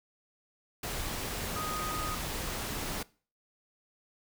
sine tone in noise, 1244.5 Hz, D#6, in tune, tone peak -36 dBFS, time 1.56-2.15 s, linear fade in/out 5 ms, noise pink, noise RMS -36 dBFS, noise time 0.83-3.03 s, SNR -3 dB, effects noise-tail reverb RT60 0.4 s tail -22 dB re dry

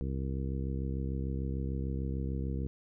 harmonic tone, 66.7 Hz, C2, 34 cents sharp, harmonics 1 / 2 / 3 / 4 / 5 / 6 / 7, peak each -34 / -37 / -40 / -44 / -45 / -49 / -47 dBFS, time 0.01-2.67 s, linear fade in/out 0 ms, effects none

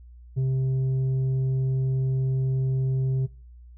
sine tone with tanh clipping, 131.7 Hz, C3, 12 cents sharp, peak -22 dBFS, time 0.36-3.27 s, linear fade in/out 20 ms, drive 4 dB, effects noise-tail reverb RT60 0.4 s tail -23 dB re dry + added 60 Hz sine -44 dBFS peak until 3.77 s

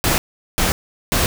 pink noise bursts, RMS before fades -17 dBFS, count 3, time 0.04-1.26 s, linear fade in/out 0 ms, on 140 ms, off 400 ms, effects none

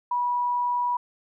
sine tone, 975 Hz, B5, 23 cents flat, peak -22 dBFS, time 0.11-0.97 s, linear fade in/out 5 ms, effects none

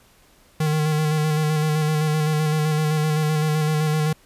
square tone with vibrato, 153.8 Hz, D#3, 20 cents flat, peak -19 dBFS, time 0.6-4.13 s, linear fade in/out 5 ms, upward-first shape square, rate 7.8 Hz, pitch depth 24 cents each way, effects pink hiss -55 dBFS RMS until 4.25 s + resampled to 32000 Hz

